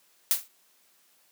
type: noise with exponential decay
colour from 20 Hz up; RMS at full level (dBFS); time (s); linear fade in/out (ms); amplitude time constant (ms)
blue; -19; 0.31-0.48; 0; 35
effects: white hiss -64 dBFS RMS until 1.31 s + high-pass 200 Hz 12 dB/octave